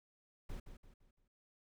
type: noise with echo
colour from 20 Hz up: brown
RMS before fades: -44 dBFS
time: 0.49-0.6 s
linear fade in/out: 5 ms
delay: 170 ms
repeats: 4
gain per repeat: -8 dB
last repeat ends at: 1.28 s
effects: none